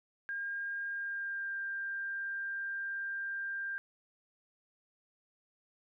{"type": "tone with pitch glide", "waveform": "sine", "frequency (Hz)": [1612, 1590.7], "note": ["G6", "G6"], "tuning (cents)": [48, 25], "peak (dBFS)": -35, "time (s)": [0.29, 3.78], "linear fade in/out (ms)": 0, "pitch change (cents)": -23, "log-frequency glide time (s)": [0.89, 1.56], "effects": []}